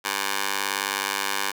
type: tone with high-pass filter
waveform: 15% pulse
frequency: 99 Hz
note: G2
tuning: 18 cents sharp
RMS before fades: -27 dBFS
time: 0.04-1.52 s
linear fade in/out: 20 ms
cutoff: 1100 Hz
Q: 0.73
effects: 8-bit